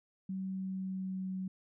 sine tone with pitch glide, 190 to 187.82 Hz, F#3 to F#3, +46 to +26 cents, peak -35 dBFS, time 0.29-1.48 s, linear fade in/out 5 ms, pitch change -20 cents, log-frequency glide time 0.49-1.31 s, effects none

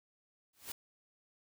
white noise with exponential growth, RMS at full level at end -38 dBFS, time 0.53-0.72 s, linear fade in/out 5 ms, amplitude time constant 40 ms, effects none

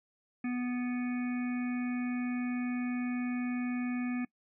harmonic tone, 246.9 Hz, B3, in tune, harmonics 1 / 3 / 5 / 7 / 9 / 10, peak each -31 / -48 / -50 / -47 / -47 / -49 dBFS, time 0.44-4.25 s, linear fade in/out 5 ms, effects noise-tail reverb RT60 0.1 s tail -23 dB re dry

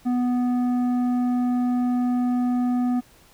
sine tone with tanh clipping, 246.9 Hz, B3, in tune, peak -21 dBFS, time 0.05-3.01 s, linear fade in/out 20 ms, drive 9 dB, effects pink hiss -54 dBFS RMS until 3.33 s

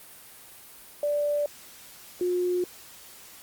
sine tone pair in turn, 585 / 358.4 Hz, D5 / F4, -7 / +45 cents, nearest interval minor sixth, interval 848 cents, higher first, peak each -23 dBFS, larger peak neither, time 1.03-1.46 / 2.21-2.64 s, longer neither, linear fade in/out 2 ms, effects white hiss -48 dBFS RMS until 3.42 s + Opus 32 kbps

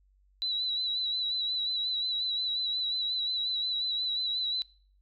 sine tone with vibrato, 3951 Hz, B7, in tune, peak -28 dBFS, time 0.42-4.62 s, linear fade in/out 0 ms, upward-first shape sine, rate 5.6 Hz, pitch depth 42 cents each way, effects noise-tail reverb RT60 0.5 s tail -24 dB re dry + added 48 Hz sine -62 dBFS peak until 5.01 s

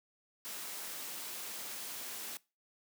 white noise, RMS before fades -43 dBFS, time 0.45-2.37 s, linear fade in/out 0 ms, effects noise-tail reverb RT60 0.3 s tail -23 dB re dry + high-pass 200 Hz 12 dB/octave

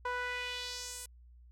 sawtooth tone with band-pass filter sweep, 493.9 Hz, B4, in tune, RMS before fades -39 dBFS, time 0.05-1.06 s, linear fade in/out 5 ms, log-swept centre 1100 to 9900 Hz, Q 2, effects added 60 Hz sine -54 dBFS peak until 1.51 s

